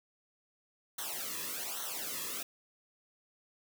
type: noise with flanger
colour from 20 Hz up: white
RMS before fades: -39 dBFS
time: 0.98-2.43 s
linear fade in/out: 5 ms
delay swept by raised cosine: 0.41 to 1.36 ms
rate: 1.2 Hz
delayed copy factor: -0.95
effects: none